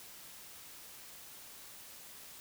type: silence
effects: white hiss -52 dBFS RMS until 2.4 s